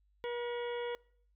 harmonic tone with a mistuned harmonic, 480 Hz, B4, 49 cents flat, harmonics 1 / 2 / 3 / 4 / 5 / 6 / 7, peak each -36 / -44 / -50 / -49 / -51 / -53 / -51 dBFS, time 0.24-0.95 s, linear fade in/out 0 ms, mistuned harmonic 5, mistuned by -120 cents, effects noise-tail reverb RT60 0.6 s tail -24 dB re dry + added 50 Hz sine -68 dBFS peak until 1.35 s

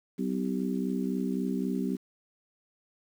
harmonic tone with a mistuned harmonic, 63.8 Hz, C2, 43 cents flat, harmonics 3 / 4 / 5 / 6, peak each -31 / -31 / -38 / -37 dBFS, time 0.18-1.97 s, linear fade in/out 20 ms, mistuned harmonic 6, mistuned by +31 cents, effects 9-bit

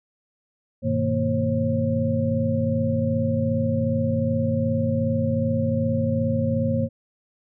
sine tone cluster, 100.5 / 123.1 / 157.2 / 231.7 / 538 Hz, G2 / B2 / D#3 / A#3 / C5, +44 / -5 / +18 / -10 / +48 cents, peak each -26 / -28 / -29 / -24 / -26 dBFS, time 0.82-6.89 s, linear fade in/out 50 ms, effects none

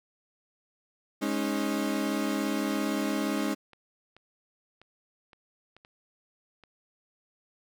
35% pulse chord, Ab suspended fourth, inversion none, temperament equal with one note detuned, 207.7 / 273.7 / 311.1 Hz, Ab3 / Db4 / Eb4, 0 / -22 / 0 cents, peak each -30 dBFS, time 1.21-3.55 s, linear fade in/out 20 ms
clicks, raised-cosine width 0.3 ms, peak -36 dBFS, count 7, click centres 3.733 / 4.166 / 4.816 / 5.332 / 5.766 / 5.849 / 6.637 s
effects none

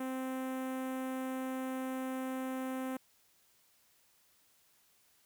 sawtooth tone with notch filter, 260.5 Hz, C4, 7 cents flat, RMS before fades -38 dBFS, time 0-2.97 s, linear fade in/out 5 ms, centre 4600 Hz, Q 0.52, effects white hiss -69 dBFS RMS until 5.25 s

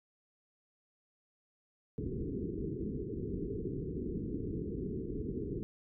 white low-pass noise, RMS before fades -38 dBFS, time 1.98-5.63 s, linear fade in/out 0 ms, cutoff 440 Hz, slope 96 dB/octave, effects none

